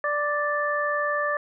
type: harmonic tone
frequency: 587.3 Hz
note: D5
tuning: in tune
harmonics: 1 / 2 / 3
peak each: -27 / -27 / -27 dBFS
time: 0.04-1.37 s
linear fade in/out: 2 ms
effects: none